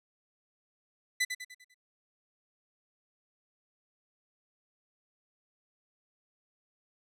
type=tone with echo; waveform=sawtooth; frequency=2000 Hz; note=B6; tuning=21 cents sharp; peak=-22 dBFS; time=1.2-1.25 s; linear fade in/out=10 ms; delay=99 ms; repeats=5; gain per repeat=-7 dB; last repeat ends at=1.745 s; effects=low-pass 12000 Hz 12 dB/octave